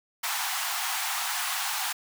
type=high-pass noise; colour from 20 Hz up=pink; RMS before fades=-30 dBFS; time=0.23-1.93 s; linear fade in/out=10 ms; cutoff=720 Hz; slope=96 dB/octave; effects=none